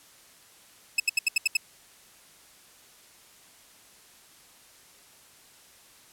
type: tone bursts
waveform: sawtooth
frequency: 2600 Hz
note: E7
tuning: 24 cents flat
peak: -16 dBFS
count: 7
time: 0.98-1.57 s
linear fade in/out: 5 ms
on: 20 ms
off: 75 ms
effects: white hiss -55 dBFS RMS until 6.12 s + low-pass 12000 Hz 12 dB/octave